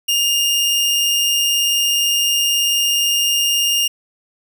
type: tone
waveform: sawtooth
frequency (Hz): 2823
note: F7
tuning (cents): +18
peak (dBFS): -11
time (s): 0.08-3.88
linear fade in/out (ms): 10
effects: none